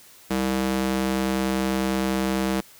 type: tone with high-pass filter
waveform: square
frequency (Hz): 65.41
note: C2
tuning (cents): 0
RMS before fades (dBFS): -24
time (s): 0.3-2.61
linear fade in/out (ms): 10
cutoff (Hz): 220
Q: 1.3
effects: white hiss -50 dBFS RMS until 2.79 s